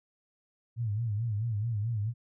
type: tone with vibrato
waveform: sine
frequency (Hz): 110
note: A2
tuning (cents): 0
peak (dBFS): -28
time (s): 0.76-2.14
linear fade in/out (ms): 50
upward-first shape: sine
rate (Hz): 4.6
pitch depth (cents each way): 140
effects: none